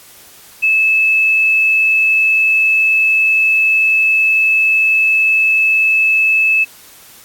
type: tone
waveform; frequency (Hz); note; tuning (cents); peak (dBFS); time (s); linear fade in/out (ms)
sine; 2609; E7; -18; -9; 0.62-6.65; 20
effects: white hiss -41 dBFS RMS until 7.24 s + AAC 64 kbps